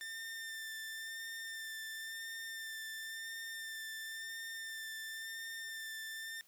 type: tone with vibrato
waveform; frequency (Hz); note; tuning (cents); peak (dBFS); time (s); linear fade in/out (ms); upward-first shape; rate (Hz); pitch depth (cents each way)
sawtooth; 1792; A6; +31; -39; 0.01-6.41; 0; sine; 0.96; 17
effects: white hiss -67 dBFS RMS until 6.47 s